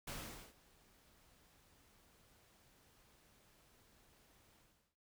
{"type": "noise with ADSR envelope", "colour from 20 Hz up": "pink", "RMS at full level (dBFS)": -45, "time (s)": [0.07, 4.96], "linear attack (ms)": 8, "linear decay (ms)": 450, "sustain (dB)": -24, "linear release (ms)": 400, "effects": []}